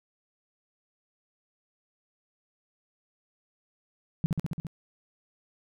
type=tone with echo; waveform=sine; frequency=161.2 Hz; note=E3; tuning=38 cents flat; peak=-20 dBFS; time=4.24-4.26 s; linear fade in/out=0 ms; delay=68 ms; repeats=6; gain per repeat=-2 dB; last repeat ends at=4.668 s; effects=none